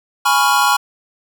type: chord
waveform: square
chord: C# dominant seventh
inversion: second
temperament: equal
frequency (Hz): 830.6 / 987.8 / 1108.7 / 1396.9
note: G#5 / B5 / C#6 / E#6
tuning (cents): 0 / 0 / 0 / 0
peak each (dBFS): -18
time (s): 0.25-0.77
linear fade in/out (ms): 10
effects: none